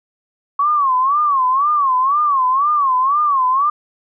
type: tone with vibrato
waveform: sine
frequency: 1106 Hz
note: C#6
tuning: 4 cents flat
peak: -12 dBFS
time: 0.59-3.7 s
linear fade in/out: 5 ms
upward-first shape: sine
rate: 2 Hz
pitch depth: 160 cents each way
effects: none